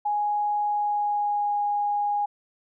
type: tone with pitch glide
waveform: sine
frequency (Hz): 830.6 to 823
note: G#5 to G#5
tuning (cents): 0 to -16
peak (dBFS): -22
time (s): 0.05-2.26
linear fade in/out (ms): 10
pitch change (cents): -16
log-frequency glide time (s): 0.67-1.6
effects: none